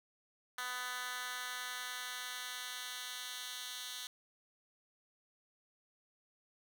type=tone with high-pass filter sweep; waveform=10% pulse; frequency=249.4 Hz; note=B3; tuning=17 cents sharp; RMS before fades=-43 dBFS; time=0.58-4.07 s; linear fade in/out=2 ms; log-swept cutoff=1500 to 3100 Hz; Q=1.3; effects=none